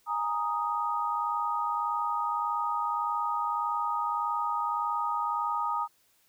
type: chord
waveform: sine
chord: Ab suspended second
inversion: none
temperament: equal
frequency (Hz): 830.6 / 932.3 / 1244.5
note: Ab5 / Bb5 / Eb6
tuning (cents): 0 / 0 / 0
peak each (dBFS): -35 / -31 / -30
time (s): 0.06-5.88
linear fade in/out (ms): 50
effects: white hiss -67 dBFS RMS until 6.28 s